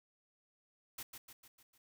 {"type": "noise with echo", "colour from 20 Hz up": "white", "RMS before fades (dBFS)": -45, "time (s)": [0.98, 1.03], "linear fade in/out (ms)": 5, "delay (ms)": 150, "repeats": 5, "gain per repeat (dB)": -5, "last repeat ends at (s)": 1.78, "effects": []}